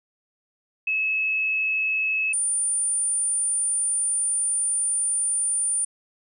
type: tone pair in turn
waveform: sine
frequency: 2586 / 9250 Hz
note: E7 / D9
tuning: -34 / -27 cents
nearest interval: octave + minor seventh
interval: 2207 cents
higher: second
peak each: -21 dBFS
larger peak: neither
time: 0.87-2.33 / 2.33-5.85 s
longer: second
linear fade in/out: 5 ms
effects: none